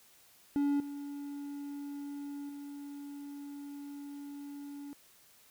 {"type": "tone with level steps", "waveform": "triangle", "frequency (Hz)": 285.2, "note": "C#4", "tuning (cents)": 49, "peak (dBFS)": [-25, -37, -40], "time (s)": [0.56, 4.93], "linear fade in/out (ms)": 0, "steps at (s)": [0.8, 2.49], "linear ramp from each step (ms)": 2, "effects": ["white hiss -62 dBFS RMS until 5.5 s"]}